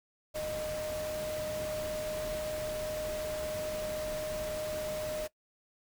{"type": "tone in noise", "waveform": "sine", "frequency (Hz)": 615, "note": "D#5", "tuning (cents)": -20, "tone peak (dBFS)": -34, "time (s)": [0.34, 5.28], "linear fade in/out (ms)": 20, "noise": "pink", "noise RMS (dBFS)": -42, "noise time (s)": [0.34, 5.28], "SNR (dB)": 5, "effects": ["noise-tail reverb RT60 0.1 s tail -19 dB re dry"]}